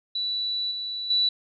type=tone with level steps; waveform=sine; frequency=3951 Hz; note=B7; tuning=in tune; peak=-25 / -29 / -19 dBFS; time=0.15-1.29 s; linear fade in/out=5 ms; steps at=0.71 / 1.1 s; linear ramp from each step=5 ms; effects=none